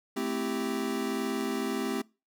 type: chord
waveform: square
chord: A minor seventh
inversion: none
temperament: equal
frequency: 220 / 261.6 / 329.6 / 392 Hz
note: A3 / C4 / E4 / G4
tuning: 0 / 0 / 0 / 0 cents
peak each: -36 / -34 / -39 / -35 dBFS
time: 0.16-2.02 s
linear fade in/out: 10 ms
effects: noise-tail reverb RT60 0.3 s tail -24 dB re dry